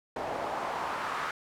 pink noise with band-pass filter sweep, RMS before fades -34 dBFS, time 0.16-1.31 s, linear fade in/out 2 ms, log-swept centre 640 to 1300 Hz, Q 2.1, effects none

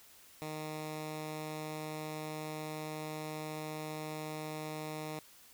10% pulse tone, 154.6 Hz, D#3, 11 cents flat, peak -31 dBFS, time 0.42-5.19 s, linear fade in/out 0 ms, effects white hiss -59 dBFS RMS until 5.53 s

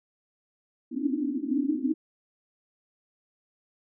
white band-pass noise, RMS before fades -28 dBFS, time 0.91-1.94 s, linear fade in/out 10 ms, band 250 to 310 Hz, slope 96 dB/octave, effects none

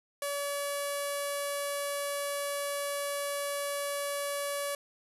sawtooth tone with low-pass filter, 570 Hz, C#5, 48 cents sharp, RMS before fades -34 dBFS, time 0.22-4.75 s, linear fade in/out 2 ms, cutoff 11000 Hz, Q 3.8, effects none

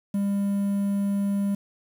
triangle tone with quantisation, 200 Hz, G3, 35 cents sharp, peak -20 dBFS, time 0.14-1.55 s, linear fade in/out 5 ms, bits 8, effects none

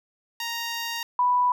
10% pulse / sine tone pair in turn, 932.3 / 987.7 Hz, A#5 / B5, 0 / 0 cents, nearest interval minor second, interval 100 cents, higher second, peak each -20 / -18 dBFS, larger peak second, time 0.4-1.03 / 1.19-1.52 s, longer first, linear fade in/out 2 ms, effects none

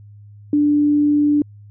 sine tone, 293.7 Hz, D4, in tune, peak -12 dBFS, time 0.53-1.42 s, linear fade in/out 2 ms, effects added 103 Hz sine -39 dBFS peak until 1.7 s

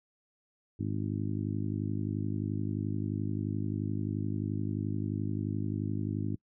harmonic tone, 51.5 Hz, G#1, 14 cents flat, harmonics 2 / 3 / 4 / 5 / 6 / 7, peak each -34 / -38 / -38 / -38 / -39 / -46 dBFS, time 0.79-6.36 s, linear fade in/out 10 ms, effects noise-tail reverb RT60 0.1 s tail -26 dB re dry

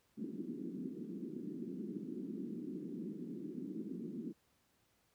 pink band-pass noise, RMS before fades -44 dBFS, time 0.17-4.33 s, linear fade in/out 20 ms, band 180 to 360 Hz, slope 48 dB/octave, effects pink hiss -75 dBFS RMS until 5.14 s + high-pass 60 Hz 12 dB/octave

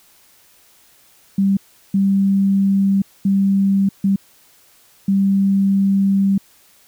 sine tone bursts at uneven times, 196 Hz, G3, in tune, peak -12 dBFS, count 5, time 1.38-1.57 / 1.94-3.02 / 3.25-3.89 / 4.04-4.16 / 5.08-6.38 s, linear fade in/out 5 ms, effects white hiss -52 dBFS RMS until 6.87 s

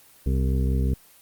harmonic tone, 65.41 Hz, C2, in tune, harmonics 1 / 2 / 3 / 4 / 6 / 7, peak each -21 / -27 / -31 / -33 / -37 / -38 dBFS, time 0.26-0.94 s, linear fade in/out 5 ms, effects white hiss -53 dBFS RMS until 1.21 s + Opus 24 kbps

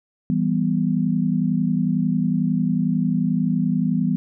sine chord, E minor, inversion none, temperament equal, 164.81 / 196 / 246.9 Hz, E3 / G3 / B3, 0 / 0 / 0 cents, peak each -22 dBFS, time 0.3-4.16 s, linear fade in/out 0 ms, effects none

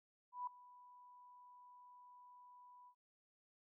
sine tone with ADSR envelope, 987.8 Hz, B5, in tune, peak -39 dBFS, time 0.32-2.95 s, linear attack 150 ms, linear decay 5 ms, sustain -20 dB, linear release 75 ms, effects none

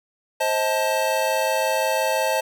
square chord, A diminished, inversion first, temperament just, 528 / 633.6 / 880 Hz, C5 / Eb5 / A5, +16 / +31 / 0 cents, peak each -25 dBFS, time 0.4-2.41 s, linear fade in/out 10 ms, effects none

